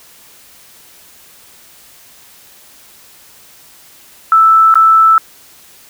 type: tone with dropouts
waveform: sine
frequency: 1318.5 Hz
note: E6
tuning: in tune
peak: -4 dBFS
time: 4.32-5.18 s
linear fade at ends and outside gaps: 1 ms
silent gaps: 4.741-4.755 s
effects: white hiss -42 dBFS RMS until 5.89 s